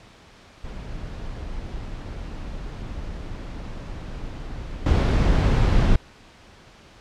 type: noise with level steps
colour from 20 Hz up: brown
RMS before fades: -33 / -17 dBFS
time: 0.64-5.96 s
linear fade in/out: 5 ms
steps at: 4.86 s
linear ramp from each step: 2 ms
effects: pink hiss -49 dBFS RMS until 7 s + low-pass 5000 Hz 12 dB/octave